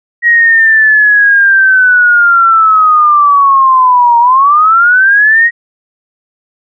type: linear two-way sweep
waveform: sine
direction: down then up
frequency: 1900 to 932.3 to 1900 Hz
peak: -3 dBFS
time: 0.22-5.51 s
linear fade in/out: 50 ms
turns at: 4.19 s
effects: none